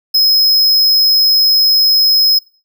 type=tone; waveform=square; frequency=5120 Hz; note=D#8; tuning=49 cents sharp; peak=-8 dBFS; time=0.14-2.39 s; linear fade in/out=10 ms; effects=noise-tail reverb RT60 0.4 s tail -23 dB re dry